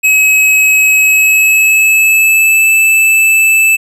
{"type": "tone with pitch glide", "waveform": "square", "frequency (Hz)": [2559, 2631], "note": ["D#7", "E7"], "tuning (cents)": [48, -4], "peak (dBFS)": -6, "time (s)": [0.03, 3.77], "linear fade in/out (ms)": 20, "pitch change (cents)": 48, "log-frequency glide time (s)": [0.97, 2.69], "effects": []}